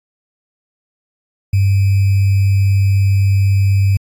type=tone with sample-and-hold; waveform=sine; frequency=98 Hz; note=G2; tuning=in tune; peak=-9 dBFS; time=1.53-3.97 s; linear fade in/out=5 ms; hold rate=2450 Hz; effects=AAC 64 kbps